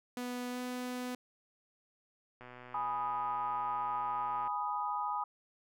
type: tone with pitch glide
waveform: sawtooth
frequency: 246.9 to 249.3 Hz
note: B3 to B3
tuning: 0 to +16 cents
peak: -33 dBFS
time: 0.17-1.15 s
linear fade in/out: 2 ms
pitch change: +16 cents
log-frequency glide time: 0.5-0.59 s
type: click train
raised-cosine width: 0.5 ms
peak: -35 dBFS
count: 257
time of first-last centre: 2.41-4.475 s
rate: 124 Hz
type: chord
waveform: sine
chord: G# minor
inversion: none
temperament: equal with one note detuned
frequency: 830.6 / 984.3 / 1244.5 Hz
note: G#5 / B5 / D#6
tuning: 0 / -6 / 0 cents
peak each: -37 dBFS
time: 2.74-5.24 s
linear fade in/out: 5 ms
effects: none